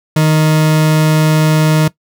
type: tone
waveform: 40% pulse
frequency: 155.56 Hz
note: D#3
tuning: in tune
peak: -7 dBFS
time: 0.16-1.88 s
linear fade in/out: 5 ms
effects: noise-tail reverb RT60 0.1 s tail -19 dB re dry